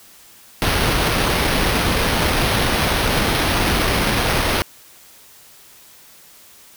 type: noise with sample-and-hold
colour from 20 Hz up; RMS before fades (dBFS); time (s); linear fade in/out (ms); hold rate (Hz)
pink; -18; 0.62-4.62; 0; 7350
effects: white hiss -46 dBFS RMS until 6.76 s